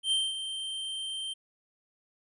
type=tone with ADSR envelope; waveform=square; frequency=3136 Hz; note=G7; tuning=in tune; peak=-24 dBFS; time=0.03-1.34 s; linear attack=84 ms; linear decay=220 ms; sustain=-10 dB; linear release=15 ms; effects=resampled to 24000 Hz